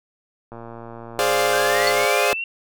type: click train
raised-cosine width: 1 ms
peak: -23 dBFS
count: 178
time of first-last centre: 0.52-2.046 s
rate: 116 Hz
type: chord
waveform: sawtooth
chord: D half-diminished seventh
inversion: second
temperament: equal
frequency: 415.3 / 523.3 / 587.3 / 698.5 Hz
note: Ab4 / C5 / D5 / F5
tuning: 0 / 0 / 0 / 0 cents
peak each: -19 dBFS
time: 1.19-2.33 s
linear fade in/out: 0 ms
type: linear sweep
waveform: sine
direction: up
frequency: 1530 to 2771 Hz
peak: -24 dBFS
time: 1.53-2.44 s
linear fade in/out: 2 ms
type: tone with exponential decay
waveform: sine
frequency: 4400 Hz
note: C#8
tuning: 14 cents flat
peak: -17 dBFS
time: 1.87-1.95 s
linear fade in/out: 5 ms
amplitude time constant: 16 ms
effects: none